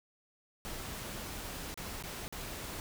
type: noise with dropouts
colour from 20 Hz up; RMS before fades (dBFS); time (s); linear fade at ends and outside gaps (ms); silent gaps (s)
pink; -42; 0.65-2.8; 0; 1.742-1.775 / 2.025-2.037 / 2.28-2.325
effects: none